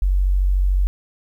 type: tone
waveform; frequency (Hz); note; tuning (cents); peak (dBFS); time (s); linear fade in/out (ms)
sine; 46.85; F#1; +22; -14; 0.02-0.87; 0
effects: 9-bit